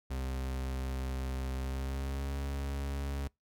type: tone with pitch glide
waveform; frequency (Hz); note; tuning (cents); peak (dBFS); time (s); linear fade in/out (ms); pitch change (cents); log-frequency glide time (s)
40% pulse; 65.41 to 69.3; C2 to C#2; 0 to 0; -33; 0.1-3.28; 10; +100; 1.57-2.38
effects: noise-tail reverb RT60 0.2 s tail -26 dB re dry